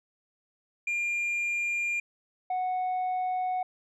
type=tone pair in turn; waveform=sine; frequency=2400 / 737.4 Hz; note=D7 / F#5; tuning=+37 / -6 cents; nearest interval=octave + minor sixth; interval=2043 cents; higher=first; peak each=-24 dBFS; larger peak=neither; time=0.87-2 / 2.5-3.63 s; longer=neither; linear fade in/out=5 ms; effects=tanh soft clip ceiling -26 dBFS